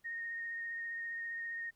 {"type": "tone with vibrato", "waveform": "sine", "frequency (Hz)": 1852, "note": "A#6", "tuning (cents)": -12, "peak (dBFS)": -38, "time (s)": [0.04, 1.71], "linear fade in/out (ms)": 20, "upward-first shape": "sine", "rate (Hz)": 15, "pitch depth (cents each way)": 14, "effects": ["pink hiss -75 dBFS RMS until 1.75 s"]}